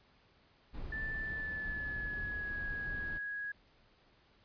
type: noise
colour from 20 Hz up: brown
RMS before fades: -44 dBFS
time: 0.73-3.19 s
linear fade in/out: 20 ms
type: tone with pitch glide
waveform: sine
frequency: 1760 to 1661.2 Hz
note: A6 to G#6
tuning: 0 to 0 cents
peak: -37 dBFS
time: 0.92-3.52 s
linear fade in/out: 5 ms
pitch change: -100 cents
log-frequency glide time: 1.27-2.62 s
effects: pink hiss -67 dBFS RMS until 4.44 s + resampled to 11025 Hz